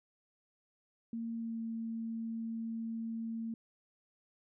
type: tone with pitch glide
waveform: sine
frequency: 229.4 to 226.8 Hz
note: A#3 to A#3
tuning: -28 to -47 cents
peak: -36 dBFS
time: 1.13-3.54 s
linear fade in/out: 2 ms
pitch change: -19 cents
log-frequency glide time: 1.35-1.6 s
effects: none

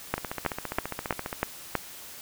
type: two click trains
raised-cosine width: 0.5 ms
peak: -9 / -16 dBFS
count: 6 / 18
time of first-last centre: 0.14-1.753 / 0.18-1.329 s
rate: 3.1 / 14.8 Hz
effects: white hiss -44 dBFS RMS until 2.21 s

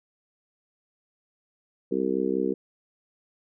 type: harmonic tone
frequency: 65.3 Hz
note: C2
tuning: 3 cents flat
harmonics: 3 / 4 / 5 / 6 / 7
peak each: -32 / -30 / -29 / -28 / -30 dBFS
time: 1.91-2.54 s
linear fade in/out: 10 ms
effects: none

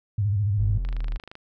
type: tone with vibrato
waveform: sine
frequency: 101.7 Hz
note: G#2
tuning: 36 cents flat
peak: -20 dBFS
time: 0.18-0.78 s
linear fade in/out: 5 ms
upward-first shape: square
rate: 14 Hz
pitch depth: 86 cents each way
type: linear sweep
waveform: triangle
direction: down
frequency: 49.91 to 35.84 Hz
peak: -22 dBFS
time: 0.58-1.18 s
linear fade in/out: 20 ms
type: click train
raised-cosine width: 0.3 ms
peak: -25 dBFS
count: 14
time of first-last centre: 0.85-1.354 s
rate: 25.8 Hz
effects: none

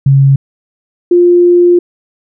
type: tone pair in turn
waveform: sine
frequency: 137.1 / 351.3 Hz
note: C#3 / F4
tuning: -19 / +10 cents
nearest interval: octave + major third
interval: 1629 cents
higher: second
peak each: -3 dBFS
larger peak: neither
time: 0.06-0.36 / 1.11-1.79 s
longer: second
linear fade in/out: 5 ms
effects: none

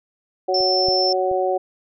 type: harmonic tone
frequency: 185.7 Hz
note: F#3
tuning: 7 cents sharp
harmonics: 2 / 3 / 4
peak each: -22 / -22 / -22 dBFS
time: 0.48-1.58 s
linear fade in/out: 10 ms
type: tone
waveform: sine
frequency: 5350 Hz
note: E8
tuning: 25 cents sharp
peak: -19 dBFS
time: 0.54-1.13 s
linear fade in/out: 5 ms
type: clicks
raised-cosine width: 5 ms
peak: -31 / -21 / -29 dBFS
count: 3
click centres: 0.605 / 0.885 / 1.314 s
effects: none

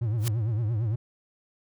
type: tone with vibrato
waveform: triangle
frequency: 111.3 Hz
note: A2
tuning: 20 cents sharp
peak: -22 dBFS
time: 0.01-0.96 s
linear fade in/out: 10 ms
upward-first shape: triangle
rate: 8.8 Hz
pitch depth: 180 cents each way
type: noise with exponential growth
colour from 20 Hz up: white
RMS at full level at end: -29 dBFS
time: 0.18-0.28 s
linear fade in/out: 1 ms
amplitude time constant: 20 ms
effects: none

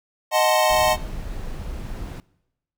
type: chord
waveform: square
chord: D# diminished seventh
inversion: none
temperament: equal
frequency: 622.3 / 740 / 880 / 1046.5 Hz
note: D#5 / F#5 / A5 / C6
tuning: 0 / 0 / 0 / 0 cents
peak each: -20 / -23 / -23 / -25 dBFS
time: 0.31-0.97 s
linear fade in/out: 50 ms
type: noise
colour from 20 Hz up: brown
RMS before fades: -31 dBFS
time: 0.7-2.2 s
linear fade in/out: 0 ms
effects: noise-tail reverb RT60 0.9 s tail -22 dB re dry

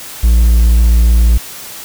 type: tone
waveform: triangle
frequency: 57.5 Hz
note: A#1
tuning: 23 cents flat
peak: -3 dBFS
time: 0.23-1.38 s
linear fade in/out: 10 ms
effects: white hiss -29 dBFS RMS until 1.84 s

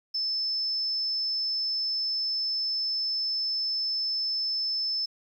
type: tone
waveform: sine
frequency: 5260 Hz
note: E8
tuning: 5 cents flat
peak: -26 dBFS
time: 0.14-5.06 s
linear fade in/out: 10 ms
effects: 10-bit

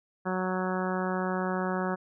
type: harmonic tone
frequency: 185.1 Hz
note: F#3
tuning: 1 cent sharp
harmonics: 1 / 2 / 3 / 4 / 5 / 6 / 7 / 8 / 9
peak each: -31 / -34 / -36 / -37 / -38 / -39 / -39 / -40 / -41 dBFS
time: 0.25-1.96 s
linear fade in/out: 20 ms
effects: none

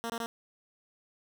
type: tone bursts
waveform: 10% pulse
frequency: 231.2 Hz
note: A#3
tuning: 14 cents flat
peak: -25 dBFS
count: 3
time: 0.04-0.26 s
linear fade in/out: 0 ms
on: 58 ms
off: 23 ms
effects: none

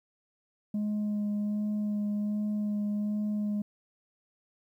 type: tone with vibrato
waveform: sine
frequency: 208.5 Hz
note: G#3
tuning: 7 cents sharp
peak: -25 dBFS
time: 0.74-3.62 s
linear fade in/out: 5 ms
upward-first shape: sine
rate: 1.3 Hz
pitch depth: 13 cents each way
effects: tanh soft clip ceiling -27 dBFS + 11-bit

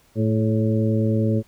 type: harmonic tone with a mistuned harmonic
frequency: 110.3 Hz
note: A2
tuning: 5 cents sharp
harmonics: 1 / 2 / 3 / 4 / 5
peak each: -20 / -22 / -27 / -28 / -29 dBFS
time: 0.15-1.43 s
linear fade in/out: 50 ms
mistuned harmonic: 4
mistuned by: -39 cents
effects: pink hiss -58 dBFS RMS until 1.47 s

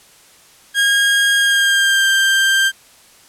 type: tone with pitch glide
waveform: 30% pulse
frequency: 1628 to 1579.8 Hz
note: G#6 to G6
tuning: -35 to +13 cents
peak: -9 dBFS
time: 0.74-2.72 s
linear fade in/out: 50 ms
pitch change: -52 cents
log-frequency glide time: 1.36-2.08 s
effects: white hiss -47 dBFS RMS until 3.28 s + low-pass 11000 Hz 12 dB/octave

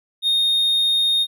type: tone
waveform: triangle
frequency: 3695 Hz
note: A#7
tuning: 16 cents flat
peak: -14 dBFS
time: 0.22-1.27 s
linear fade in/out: 50 ms
effects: none

